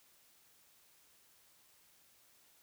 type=silence; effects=white hiss -67 dBFS RMS until 2.62 s